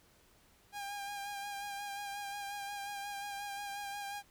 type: tone with vibrato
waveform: sawtooth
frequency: 807 Hz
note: G#5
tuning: 50 cents flat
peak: -36 dBFS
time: 0.72-4.23 s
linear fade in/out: 50 ms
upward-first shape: sine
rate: 5.6 Hz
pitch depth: 28 cents each way
effects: pink hiss -66 dBFS RMS until 4.3 s

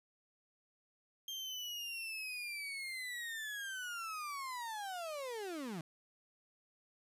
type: linear sweep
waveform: 35% pulse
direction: down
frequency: 3196 to 150 Hz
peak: -39 dBFS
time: 1.28-5.81 s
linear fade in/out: 2 ms
effects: resampled to 32000 Hz

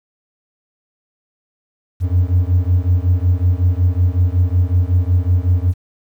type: beating tone pair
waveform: triangle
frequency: 87.31 / 92.71 Hz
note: F2 / F#2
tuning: 0 / +4 cents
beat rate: 5.4 Hz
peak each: -12 / -13 dBFS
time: 2-5.74 s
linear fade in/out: 50 ms
effects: tanh soft clip ceiling -2 dBFS + 8-bit

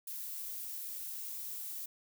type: noise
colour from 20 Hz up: violet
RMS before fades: -42 dBFS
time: 0.07-1.86 s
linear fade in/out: 5 ms
effects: none

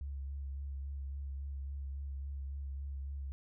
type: tone with vibrato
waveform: sine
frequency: 69.1 Hz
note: C#2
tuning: 5 cents flat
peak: -38 dBFS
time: 0.01-3.32 s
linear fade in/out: 0 ms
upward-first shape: sine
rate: 3.6 Hz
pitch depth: 26 cents each way
effects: none

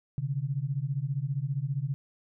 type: beating tone pair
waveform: sine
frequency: 130.81 / 145.81 Hz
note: C3 / D3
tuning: 0 / -12 cents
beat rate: 15 Hz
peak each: -31 dBFS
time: 0.18-1.94 s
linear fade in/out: 0 ms
effects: none

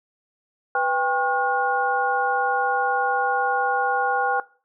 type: tone cluster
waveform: sine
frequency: 495.7 / 798 / 1088 / 1434 Hz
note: B4 / G5 / C#6 / F6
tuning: +6 / +31 / -33 / +45 cents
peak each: -27 / -22 / -29 / -23 dBFS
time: 0.75-4.4 s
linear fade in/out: 2 ms
effects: noise-tail reverb RT60 0.4 s tail -21 dB re dry

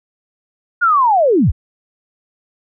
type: linear sweep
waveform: sine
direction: down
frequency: 1456 to 37.18 Hz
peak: -9 dBFS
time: 0.81-1.52 s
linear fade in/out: 20 ms
effects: none

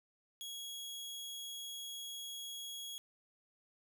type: tone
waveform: sawtooth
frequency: 3322 Hz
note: G#7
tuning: in tune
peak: -40 dBFS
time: 0.41-2.98 s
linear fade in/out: 0 ms
effects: none

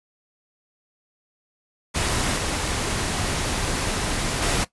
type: noise with level steps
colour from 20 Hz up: pink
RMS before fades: -23 / -25 / -22 dBFS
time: 1.94-4.65 s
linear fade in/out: 20 ms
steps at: 2.36 / 4.42 s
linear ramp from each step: 5 ms
effects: noise-tail reverb RT60 0.1 s tail -17 dB re dry + resampled to 24000 Hz

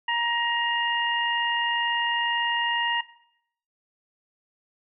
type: harmonic tone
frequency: 942 Hz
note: A#5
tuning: 18 cents sharp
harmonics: 1 / 2 / 3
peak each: -26 / -27 / -29 dBFS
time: 0.08-3.01 s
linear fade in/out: 5 ms
effects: noise-tail reverb RT60 0.7 s tail -17 dB re dry

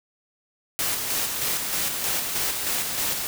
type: noise with tremolo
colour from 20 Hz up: white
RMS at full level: -25 dBFS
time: 0.79-3.27 s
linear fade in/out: 0 ms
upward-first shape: square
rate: 3.2 Hz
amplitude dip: 35%
effects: none

